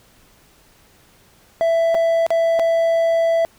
triangle tone with dropouts, 663 Hz, E5, 10 cents sharp, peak -12 dBFS, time 1.61-3.45 s, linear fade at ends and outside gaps 0 ms, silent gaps 1.945-1.95 / 2.265-2.305 / 2.592-2.596 s, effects pink hiss -53 dBFS RMS until 3.58 s

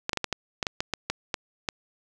clicks, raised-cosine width 0.2 ms, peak -9 dBFS, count 12, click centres 0.094 / 0.132 / 0.173 / 0.243 / 0.327 / 0.628 / 0.668 / 0.805 / 0.937 / 1.1 / 1.342 / 1.688 s, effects none

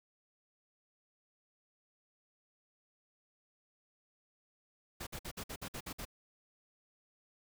pink noise bursts, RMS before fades -43 dBFS, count 9, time 5-6.053 s, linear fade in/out 10 ms, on 69 ms, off 54 ms, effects none

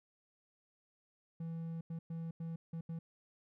triangle tone bursts at uneven times, 164.81 Hz, E3, in tune, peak -37 dBFS, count 6, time 1.4-1.81 / 1.9-1.99 / 2.1-2.31 / 2.4-2.56 / 2.73-2.81 / 2.89-2.99 s, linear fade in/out 5 ms, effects none

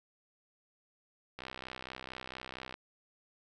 click train, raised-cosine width 0.3 ms, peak -26 dBFS, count 88, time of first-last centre 1.39-2.741 s, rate 64.4 Hz, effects none

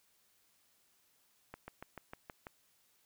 slowing click train, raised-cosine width 0.5 ms, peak -30 dBFS, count 7, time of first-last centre 1.54-2.469 s, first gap 140 ms, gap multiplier 1.04, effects white hiss -72 dBFS RMS until 3.05 s

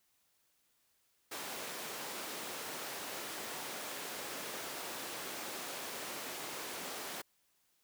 pink high-pass noise, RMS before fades -43 dBFS, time 1.31-7.22 s, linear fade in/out 10 ms, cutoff 340 Hz, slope 12 dB/octave, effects white hiss -75 dBFS RMS until 7.83 s

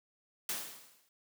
white noise with exponential decay, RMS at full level -34 dBFS, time 0.49-1.09 s, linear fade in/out 2 ms, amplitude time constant 130 ms, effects high-pass 150 Hz 12 dB/octave

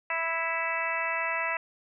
harmonic tone with a mistuned harmonic, 329.6 Hz, E4, in tune, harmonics 2 / 3 / 4 / 5 / 6 / 7 / 8, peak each -36 / -34 / -36 / -38 / -32 / -38 / -34 dBFS, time 0.1-1.57 s, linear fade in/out 2 ms, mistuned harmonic 7, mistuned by -28 cents, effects none

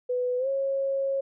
sine tone with pitch glide, 497 to 545.1 Hz, B4 to C#5, +11 to -29 cents, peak -24 dBFS, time 0.09-1.21 s, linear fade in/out 10 ms, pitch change +160 cents, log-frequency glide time 0.38-0.48 s, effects none

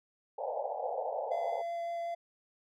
pink band-pass noise, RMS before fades -36 dBFS, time 0.38-1.62 s, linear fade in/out 10 ms, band 480 to 870 Hz, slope 96 dB/octave
triangle tone with vibrato, 682 Hz, F5, 41 cents flat, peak -32 dBFS, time 1.31-2.15 s, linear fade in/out 10 ms, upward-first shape triangle, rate 5.4 Hz, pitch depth 8 cents each way
effects none

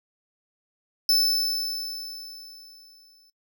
45% pulse tone with exponential decay, 5270 Hz, E8, 1 cent flat, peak -17 dBFS, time 1.09-3.3 s, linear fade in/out 2 ms, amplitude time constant 480 ms, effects noise-tail reverb RT60 0.1 s tail -19 dB re dry

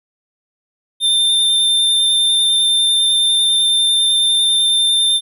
square tone with vibrato, 3589 Hz, A7, 34 cents sharp, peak -12 dBFS, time 1-5.21 s, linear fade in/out 50 ms, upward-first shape sine, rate 10 Hz, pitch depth 8 cents each way, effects none

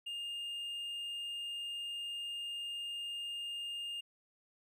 triangle tone, 2821 Hz, F7, 17 cents sharp, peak -37 dBFS, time 0.06-4.01 s, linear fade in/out 10 ms, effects none

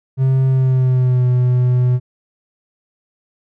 triangle tone with pitch glide, 132.3 to 124.87 Hz, C3 to B2, +20 to +20 cents, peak -9 dBFS, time 0.17-2 s, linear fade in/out 50 ms, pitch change -100 cents, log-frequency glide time 0.47-1.26 s, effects none

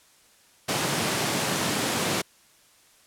pink high-pass noise, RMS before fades -26 dBFS, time 0.68-2.22 s, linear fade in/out 10 ms, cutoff 130 Hz, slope 24 dB/octave, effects white hiss -58 dBFS RMS until 3.06 s + low-pass 11000 Hz 12 dB/octave

